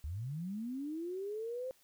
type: linear sweep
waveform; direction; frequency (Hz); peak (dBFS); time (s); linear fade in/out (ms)
sine; up; 66.7 to 525; -37; 0.04-1.71; 0
effects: white hiss -68 dBFS RMS until 1.83 s